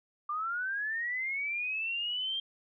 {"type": "linear sweep", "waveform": "sine", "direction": "up", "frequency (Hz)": [1174.7, 3199], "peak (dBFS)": -31, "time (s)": [0.29, 2.4], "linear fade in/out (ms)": 5, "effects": []}